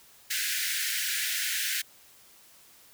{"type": "high-pass noise", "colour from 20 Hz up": "pink", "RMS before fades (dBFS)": -30, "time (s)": [0.3, 1.82], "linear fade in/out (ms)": 10, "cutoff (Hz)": 1500, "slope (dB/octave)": 96, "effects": ["white hiss -56 dBFS RMS until 2.93 s"]}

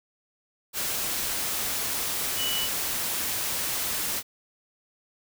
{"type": "tone in noise", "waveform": "sine", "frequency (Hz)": 2960, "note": "F#7", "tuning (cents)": 0, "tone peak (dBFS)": -28, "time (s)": [2.36, 2.69], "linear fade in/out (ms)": 50, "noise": "white", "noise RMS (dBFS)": -29, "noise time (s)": [0.73, 4.23], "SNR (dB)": -2, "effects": []}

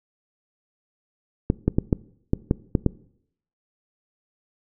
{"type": "clicks", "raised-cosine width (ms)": 3, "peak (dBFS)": -5, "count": 8, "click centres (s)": [1.501, 1.68, 1.785, 1.928, 2.334, 2.511, 2.752, 2.863], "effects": ["noise-tail reverb RT60 0.7 s tail -21 dB re dry"]}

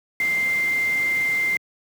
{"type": "tone in noise", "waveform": "sine", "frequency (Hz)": 2093, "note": "C7", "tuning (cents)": 0, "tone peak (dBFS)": -19, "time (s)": [0.2, 1.57], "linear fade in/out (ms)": 2, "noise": "pink", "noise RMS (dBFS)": -36, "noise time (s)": [0.2, 1.57], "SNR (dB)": 14, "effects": ["high-pass 150 Hz 12 dB/octave"]}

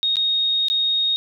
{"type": "tone with dropouts", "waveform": "sine", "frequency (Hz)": 3729, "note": "A#7", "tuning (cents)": 0, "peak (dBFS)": -17, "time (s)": [0.03, 1.16], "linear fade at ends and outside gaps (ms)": 0, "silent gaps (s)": [[0.157, 0.168], [0.684, 0.7]], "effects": []}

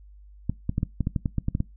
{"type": "clicks", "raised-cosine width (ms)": 5, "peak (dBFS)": -12, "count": 12, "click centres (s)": [0.496, 0.694, 0.781, 0.831, 1.007, 1.071, 1.162, 1.258, 1.383, 1.484, 1.551, 1.604], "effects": ["noise-tail reverb RT60 0.2 s tail -21 dB re dry", "added 50 Hz sine -46 dBFS peak until 1.76 s"]}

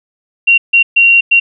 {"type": "tone bursts at uneven times", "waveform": "sine", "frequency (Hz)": 2753, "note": "F7", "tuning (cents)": -25, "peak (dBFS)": -4, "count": 4, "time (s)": [[0.47, 0.58], [0.73, 0.83], [0.96, 1.21], [1.31, 1.4]], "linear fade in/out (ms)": 10, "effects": []}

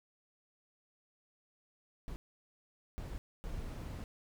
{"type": "noise bursts at uneven times", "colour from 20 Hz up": "brown", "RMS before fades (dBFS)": -42, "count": 3, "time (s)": [[2.08, 2.16], [2.98, 3.18], [3.44, 4.04]], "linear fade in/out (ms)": 0, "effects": []}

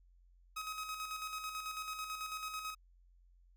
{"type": "tone with tremolo", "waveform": "sawtooth", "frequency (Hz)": 1268, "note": "D#6", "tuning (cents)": 32, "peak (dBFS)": -35, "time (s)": [0.56, 2.75], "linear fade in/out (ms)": 10, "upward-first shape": "square", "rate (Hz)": 9.1, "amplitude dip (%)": 45, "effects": ["added 44 Hz sine -62 dBFS peak until 3.56 s"]}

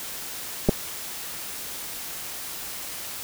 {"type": "clicks", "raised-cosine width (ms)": 2, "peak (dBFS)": -5, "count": 2, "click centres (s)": [0.688, 0.693], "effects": ["white hiss -35 dBFS RMS until 3.23 s"]}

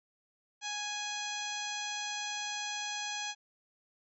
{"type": "harmonic tone with a mistuned harmonic", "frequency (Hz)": 830.6, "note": "G#5", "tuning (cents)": 0, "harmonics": [1, 2, 3, 4, 5, 6, 7, 8, 9], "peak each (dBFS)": [-42, -43, -43, -42, -45, -50, -42, -51, -53], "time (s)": [0.61, 3.35], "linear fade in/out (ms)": 50, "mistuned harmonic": 7, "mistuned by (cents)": 49, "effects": []}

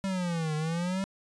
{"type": "exponential two-way sweep", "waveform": "square", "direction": "down then up", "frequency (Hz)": [196.4, 151.7, 196.4], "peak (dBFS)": -29, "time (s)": [0.04, 1.04], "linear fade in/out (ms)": 0, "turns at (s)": 0.55, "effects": ["resampled to 22050 Hz"]}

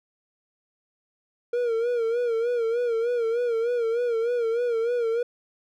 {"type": "tone with vibrato", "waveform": "triangle", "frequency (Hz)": 469.2, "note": "A#4", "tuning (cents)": 11, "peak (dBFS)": -20, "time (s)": [1.53, 5.23], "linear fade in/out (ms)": 5, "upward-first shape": "sine", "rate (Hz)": 3.3, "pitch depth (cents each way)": 76, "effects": []}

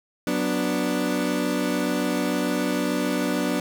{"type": "chord", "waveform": "30% pulse", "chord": "B minor", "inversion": "second", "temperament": "equal", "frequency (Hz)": [185, 246.9, 293.7], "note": ["F#3", "B3", "D4"], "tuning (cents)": [0, 0, 0], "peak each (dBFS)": [-26, -24, -23], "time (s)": [0.27, 3.6], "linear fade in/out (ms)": 2, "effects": []}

